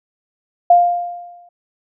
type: tone with exponential decay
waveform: sine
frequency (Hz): 701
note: F5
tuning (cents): +6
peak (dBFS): -4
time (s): 0.7-1.49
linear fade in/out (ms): 5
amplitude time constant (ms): 170
effects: none